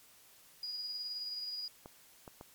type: tone with tremolo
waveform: sine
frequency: 4897 Hz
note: D#8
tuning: 28 cents flat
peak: -36 dBFS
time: 0.63-1.68 s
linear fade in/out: 2 ms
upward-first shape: triangle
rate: 19 Hz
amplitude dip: 40%
type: clicks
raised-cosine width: 1 ms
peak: -33 dBFS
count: 3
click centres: 1.859 / 2.278 / 2.411 s
effects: white hiss -61 dBFS RMS until 2.54 s + MP3 96 kbps